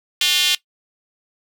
square tone with high-pass filter, 163.1 Hz, E3, 18 cents flat, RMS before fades -17 dBFS, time 0.21-0.55 s, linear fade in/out 2 ms, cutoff 3100 Hz, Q 3.5, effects noise-tail reverb RT60 0.1 s tail -18 dB re dry

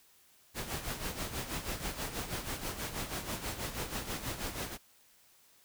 pink noise with tremolo, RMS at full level -36 dBFS, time 0.54-4.78 s, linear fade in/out 50 ms, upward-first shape sine, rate 6.2 Hz, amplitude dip 65%, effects white hiss -64 dBFS RMS until 5.64 s

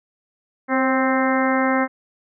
harmonic tone with a mistuned harmonic, 261.6 Hz, C4, in tune, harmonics 1 / 2 / 3 / 4 / 5 / 6 / 7 / 8, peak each -20 / -23 / -25 / -26 / -27 / -28 / -28 / -29 dBFS, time 0.68-1.88 s, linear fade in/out 50 ms, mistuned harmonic 2, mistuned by +30 cents, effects none

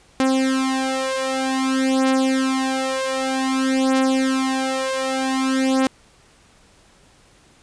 sawtooth beating tone pair, 263.7 / 264.23 Hz, C4 / C4, +14 / +17 cents, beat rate 0.53 Hz, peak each -17 dBFS, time 0.2-5.87 s, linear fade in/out 0 ms, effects pink hiss -53 dBFS RMS until 7.62 s + resampled to 22050 Hz

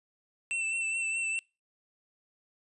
square tone with vibrato, 2678 Hz, E7, 27 cents sharp, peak -30 dBFS, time 0.51-1.39 s, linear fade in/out 0 ms, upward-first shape triangle, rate 4.8 Hz, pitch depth 30 cents each way, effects noise-tail reverb RT60 0.3 s tail -26 dB re dry + resampled to 24000 Hz

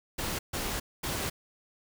pink noise bursts at uneven times, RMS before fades -33 dBFS, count 3, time 0.18-0.39 / 0.53-0.8 / 1.03-1.3 s, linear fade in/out 10 ms, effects none

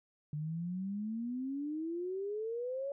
sine exponential sweep, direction up, 146.83 to 567 Hz, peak -35 dBFS, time 0.33-2.92 s, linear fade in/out 2 ms, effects none

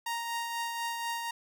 sawtooth tone with tremolo, 932.3 Hz, A#5, in tune, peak -27 dBFS, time 0.06-1.31 s, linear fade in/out 5 ms, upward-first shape triangle, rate 4.1 Hz, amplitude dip 40%, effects none

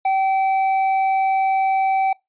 triangle tone with tanh clipping, 770 Hz, G5, 31 cents flat, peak -17 dBFS, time 0.05-2.13 s, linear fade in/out 5 ms, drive 12 dB, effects noise-tail reverb RT60 0.2 s tail -25 dB re dry + resampled to 8000 Hz

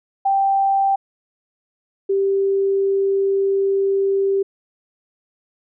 sine tone pair in turn, 784 / 392 Hz, G5 / G4, 0 / 0 cents, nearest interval octave, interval 1200 cents, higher first, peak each -14 / -15 dBFS, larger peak first, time 0.25-0.96 / 2.09-4.43 s, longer second, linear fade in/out 10 ms, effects none

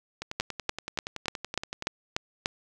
two click trains, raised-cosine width 0.2 ms, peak -9 / -17 dBFS, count 8 / 18, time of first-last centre 0.4-2.459 / 0.22-1.824 s, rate 3.4 / 10.6 Hz, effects none

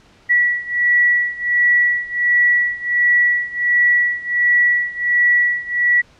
sine beating tone pair, 1941 / 1942.4 Hz, B6 / B6, -31 / -29 cents, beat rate 1.4 Hz, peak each -15 / -17 dBFS, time 0.29-6.02 s, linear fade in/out 20 ms, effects pink hiss -50 dBFS RMS until 6.19 s + low-pass 5000 Hz 12 dB/octave

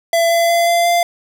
square tone with pitch steps, 672 / 677.1 / 682.2 / 687.3 / 692.5 Hz, E5 / E5 / F5 / F5 / F5, +33 / +46 / -41 / -28 / -15 cents, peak -12 dBFS, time 0.13-1.03 s, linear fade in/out 2 ms, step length 180 ms, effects none

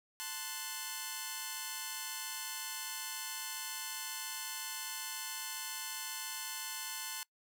5% pulse chord, F# diminished, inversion first, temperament equal, 880 / 1046.5 / 1480 Hz, A5 / C6 / F#6, 0 / 0 / 0 cents, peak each -32 dBFS, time 0.2-7.23 s, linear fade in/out 0 ms, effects noise-tail reverb RT60 0.1 s tail -23 dB re dry

